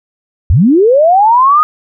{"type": "linear sweep", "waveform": "sine", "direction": "up", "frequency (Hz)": [61.8, 1259], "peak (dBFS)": -4, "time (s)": [0.5, 1.63], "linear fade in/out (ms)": 0, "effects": []}